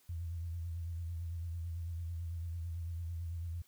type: tone with vibrato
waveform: sine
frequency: 84.2 Hz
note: E2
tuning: 37 cents sharp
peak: -37 dBFS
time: 0.09-3.62 s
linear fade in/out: 5 ms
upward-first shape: sine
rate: 9 Hz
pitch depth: 56 cents each way
effects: white hiss -68 dBFS RMS until 3.67 s

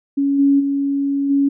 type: tone with level steps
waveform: sine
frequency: 279.1 Hz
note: C#4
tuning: 12 cents sharp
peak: -14 / -10 / -16 / -12 dBFS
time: 0.17-1.49 s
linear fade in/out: 10 ms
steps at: 0.38 / 0.59 / 1.29 s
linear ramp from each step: 20 ms
effects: none

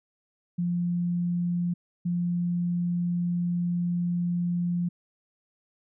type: tone pair in turn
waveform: sine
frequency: 174.61 / 174.61 Hz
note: F3 / F3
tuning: 0 / 0 cents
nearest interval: unison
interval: 0 cents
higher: neither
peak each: -24 dBFS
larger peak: neither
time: 0.58-1.74 / 2.05-4.89 s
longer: second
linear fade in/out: 10 ms
effects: none

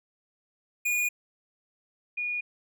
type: tone pair in turn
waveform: square / sine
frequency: 2445 / 2445 Hz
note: D#7 / D#7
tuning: -31 / -31 cents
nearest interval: unison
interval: 0 cents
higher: neither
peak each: -25 / -28 dBFS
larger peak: first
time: 0.85-1.09 / 2.17-2.41 s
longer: neither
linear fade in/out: 10 ms
effects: none

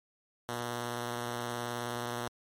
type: tone with vibrato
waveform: 5% pulse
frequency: 120 Hz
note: B2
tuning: 49 cents flat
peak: -23 dBFS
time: 0.49-2.28 s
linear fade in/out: 0 ms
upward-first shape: sine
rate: 19 Hz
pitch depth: 19 cents each way
effects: MP3 64 kbps

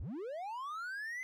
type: linear sweep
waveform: triangle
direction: up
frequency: 45.65 to 2060 Hz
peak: -37 dBFS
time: 0-1.23 s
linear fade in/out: 0 ms
effects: none

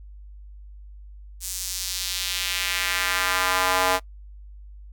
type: tone with high-pass filter sweep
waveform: square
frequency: 92.5 Hz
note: F#2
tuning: in tune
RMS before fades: -25 dBFS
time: 1.4-4 s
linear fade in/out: 50 ms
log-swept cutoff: 7500 to 710 Hz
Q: 1.3
effects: noise-tail reverb RT60 0.1 s tail -22 dB re dry + added 50 Hz sine -40 dBFS peak until 4.92 s

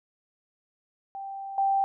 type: tone with level steps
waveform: sine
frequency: 784 Hz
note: G5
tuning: in tune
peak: -34 / -21 dBFS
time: 1.15-1.84 s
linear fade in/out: 0 ms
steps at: 1.58 s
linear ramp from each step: 2 ms
effects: none

